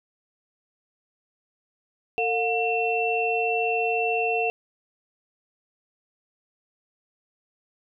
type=tone cluster; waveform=sine; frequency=451.8 / 718 / 2699 Hz; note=A4 / F5 / E7; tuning=+46 / +48 / +40 cents; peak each=-26 dBFS; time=2.18-4.5 s; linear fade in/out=0 ms; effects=none